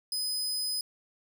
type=tone; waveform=sawtooth; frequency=5020 Hz; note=D#8; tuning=15 cents sharp; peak=-27 dBFS; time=0.12-0.81 s; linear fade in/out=2 ms; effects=none